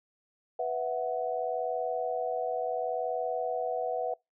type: chord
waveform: sine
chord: B suspended fourth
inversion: none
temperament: equal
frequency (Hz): 493.9 / 659.3 / 740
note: B4 / E5 / F#5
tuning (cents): 0 / 0 / 0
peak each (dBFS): -33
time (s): 0.59-4.14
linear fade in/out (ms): 5
effects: noise-tail reverb RT60 0.2 s tail -26 dB re dry